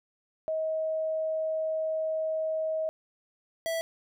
sine / square tone pair in turn, 634 / 657.2 Hz, D#5 / E5, +32 / -5 cents, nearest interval minor second, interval 63 cents, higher second, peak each -27 / -29 dBFS, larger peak first, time 0.48-2.89 / 3.66-3.81 s, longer first, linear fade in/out 0 ms, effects none

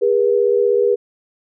sine tone pair together, 406.3 / 482.5 Hz, G#4 / B4, -38 / -40 cents, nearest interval minor third, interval 298 cents, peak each -15 dBFS, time 0.01-0.96 s, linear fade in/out 20 ms, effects none

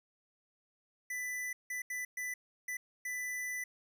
square tone bursts at uneven times, 1991 Hz, B6, 14 cents sharp, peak -37 dBFS, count 6, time 1.1-1.53 / 1.7-1.82 / 1.9-2.05 / 2.17-2.34 / 2.68-2.77 / 3.05-3.64 s, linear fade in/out 5 ms, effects none

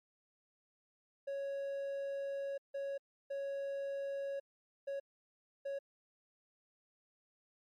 triangle tone bursts at uneven times, 554.4 Hz, C#5, in tune, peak -35 dBFS, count 5, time 1.27-2.58 / 2.74-2.98 / 3.3-4.4 / 4.87-5 / 5.65-5.79 s, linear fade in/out 10 ms, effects MP3 64 kbps

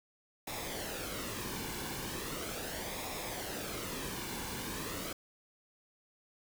pink noise with flanger, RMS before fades -40 dBFS, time 0.47-5.13 s, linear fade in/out 5 ms, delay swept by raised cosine 0.66 to 1.59 ms, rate 0.38 Hz, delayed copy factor -0.55, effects none

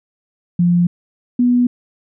sine tone pair in turn, 174.61 / 245.1 Hz, F3 / B3, 0 / -13 cents, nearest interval tritone, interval 587 cents, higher second, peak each -10 dBFS, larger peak neither, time 0.59-0.87 / 1.39-1.67 s, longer neither, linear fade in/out 5 ms, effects none

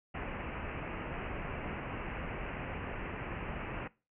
pink low-pass noise, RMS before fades -40 dBFS, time 0.14-3.88 s, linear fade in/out 10 ms, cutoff 2800 Hz, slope 96 dB/octave, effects noise-tail reverb RT60 0.3 s tail -21 dB re dry

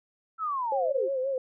sine linear sweep, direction down, 1344 to 330 Hz, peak -27 dBFS, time 0.38-1.09 s, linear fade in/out 50 ms
sine tone with vibrato, 530 Hz, C5, 22 cents sharp, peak -26 dBFS, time 0.72-1.38 s, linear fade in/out 2 ms, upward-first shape sine, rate 5.7 Hz, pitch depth 69 cents each way
effects none

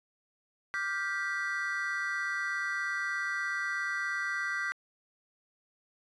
triangle chord, G dominant seventh, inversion second, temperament just, 1176 / 1411.2 / 1568 / 1960 Hz, D6 / F6 / G6 / B6, +2 / +18 / 0 / -14 cents, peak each -38 / -37 / -33 / -33 dBFS, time 0.74-4.72 s, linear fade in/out 0 ms, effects resampled to 22050 Hz

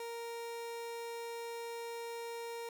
30% pulse tone, 466.2 Hz, A#4, in tune, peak -38 dBFS, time 0-2.69 s, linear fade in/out 2 ms, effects none

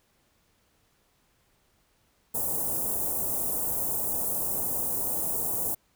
white band-stop noise, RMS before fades -29 dBFS, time 2.34-5.75 s, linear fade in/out 10 ms, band 850 to 9000 Hz, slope 24 dB/octave, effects pink hiss -68 dBFS RMS until 5.95 s

